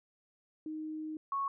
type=tone pair in turn; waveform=sine; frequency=311.1 / 1104.2 Hz; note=D#4 / C#6; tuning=0 / -7 cents; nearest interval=octave + minor seventh; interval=2193 cents; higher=second; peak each=-37 / -31 dBFS; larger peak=second; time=0.66-1.17 / 1.32-1.48 s; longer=first; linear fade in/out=2 ms; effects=none